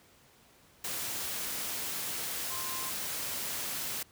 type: tone in noise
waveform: sine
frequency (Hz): 1046.5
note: C6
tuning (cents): 0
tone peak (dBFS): -42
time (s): 2.5-2.9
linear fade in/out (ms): 5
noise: white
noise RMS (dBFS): -36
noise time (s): 0.84-4.03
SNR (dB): -9
effects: pink hiss -61 dBFS RMS until 4.11 s + high-pass 60 Hz 12 dB/octave